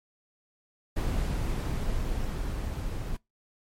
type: noise with level ramp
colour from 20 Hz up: brown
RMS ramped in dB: -27 to -33 dBFS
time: 0.96-3.17 s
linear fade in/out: 10 ms
effects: noise-tail reverb RT60 0.2 s tail -24 dB re dry + MP3 64 kbps